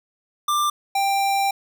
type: tone pair in turn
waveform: square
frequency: 1186 / 788.8 Hz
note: D6 / G5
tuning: +17 / +11 cents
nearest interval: perfect fifth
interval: 706 cents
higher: first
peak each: -19 dBFS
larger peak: neither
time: 0.48-0.7 / 0.95-1.51 s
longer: second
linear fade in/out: 5 ms
effects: none